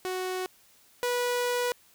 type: tone pair in turn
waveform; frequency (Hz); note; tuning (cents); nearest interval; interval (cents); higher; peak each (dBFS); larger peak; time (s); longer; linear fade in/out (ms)
sawtooth; 370 / 488.9; F#4 / B4; 0 / -18; perfect fourth; 482; second; -26 / -22; second; 0.05-0.46 / 1.03-1.72; second; 0
effects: white hiss -60 dBFS RMS until 1.94 s